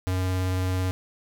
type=tone with vibrato; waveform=square; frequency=92.5 Hz; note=F#2; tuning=in tune; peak=-24 dBFS; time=0.07-0.91 s; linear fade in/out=0 ms; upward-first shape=sine; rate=18 Hz; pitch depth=10 cents each way; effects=none